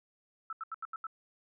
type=tone bursts; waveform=sine; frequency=1318.5 Hz; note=E6; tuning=in tune; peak=-36 dBFS; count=6; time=0.5-1.068 s; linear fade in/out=2 ms; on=28 ms; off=80 ms; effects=none